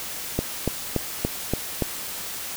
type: click train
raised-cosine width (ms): 2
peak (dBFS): -8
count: 6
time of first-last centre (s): 0.39-1.823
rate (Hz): 3.49
effects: white hiss -33 dBFS RMS until 2.56 s